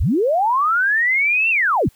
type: linear two-way sweep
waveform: sine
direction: up then down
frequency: 37.98 to 2743 to 37.98 Hz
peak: -14 dBFS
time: 0-1.89 s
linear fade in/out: 10 ms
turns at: 1.5 s
effects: white hiss -56 dBFS RMS until 1.95 s